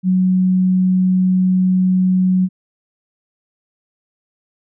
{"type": "tone", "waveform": "sine", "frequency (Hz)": 185, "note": "F#3", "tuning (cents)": 0, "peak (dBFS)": -11, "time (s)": [0.03, 2.49], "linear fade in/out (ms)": 50, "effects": []}